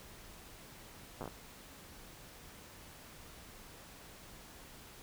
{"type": "slowing click train", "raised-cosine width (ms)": 1, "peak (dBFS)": -28, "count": 6, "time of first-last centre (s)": [1.21, 1.277], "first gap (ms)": 8, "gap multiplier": 1.26, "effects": ["pink hiss -54 dBFS RMS until 5.02 s"]}